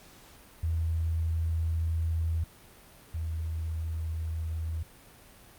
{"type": "tone pair in turn", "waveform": "sine", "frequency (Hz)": [81.7, 80.71], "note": ["E2", "E2"], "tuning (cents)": [-15, -36], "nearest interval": "unison", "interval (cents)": 21, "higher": "first", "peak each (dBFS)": [-26, -30], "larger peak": "first", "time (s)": [[0.63, 2.44], [3.14, 4.83]], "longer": "first", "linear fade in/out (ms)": 5, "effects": ["pink hiss -54 dBFS RMS until 5.58 s", "Opus 48 kbps"]}